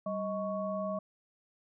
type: tone cluster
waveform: sine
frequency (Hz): 194 / 629 / 1111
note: G3 / D#5 / C#6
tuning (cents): -18 / +19 / +4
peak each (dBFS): -37 / -34 / -40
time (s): 0.06-0.99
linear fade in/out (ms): 5
effects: none